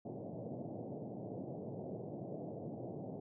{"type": "band-pass noise", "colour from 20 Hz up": "pink", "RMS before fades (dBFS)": -45, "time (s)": [0.05, 3.2], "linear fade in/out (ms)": 5, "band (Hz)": [110, 710], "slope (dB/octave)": 48, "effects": []}